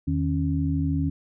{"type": "tone cluster", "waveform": "sine", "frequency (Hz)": [82.2, 155.3, 275.5], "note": ["E2", "D#3", "C#4"], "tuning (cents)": [-4, -3, -11], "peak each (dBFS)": -26, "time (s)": [0.07, 1.1], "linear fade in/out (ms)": 10, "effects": []}